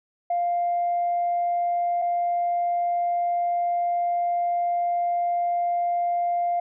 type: tone pair in turn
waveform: sine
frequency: 698.5 / 698.5 Hz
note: F5 / F5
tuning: 0 / 0 cents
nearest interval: unison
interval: 0 cents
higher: neither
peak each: -20 dBFS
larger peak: neither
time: 0.3-2.02 / 2.02-6.6 s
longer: second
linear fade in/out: 5 ms
effects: tanh soft clip ceiling -17 dBFS